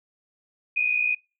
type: tone pair together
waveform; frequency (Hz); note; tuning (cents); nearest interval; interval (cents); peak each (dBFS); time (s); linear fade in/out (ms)
sine; 2429 / 2489; D#7 / D#7; -42 / 0; unison; 42; -26 / -22; 0.76-1.15; 10
effects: noise-tail reverb RT60 0.3 s tail -25 dB re dry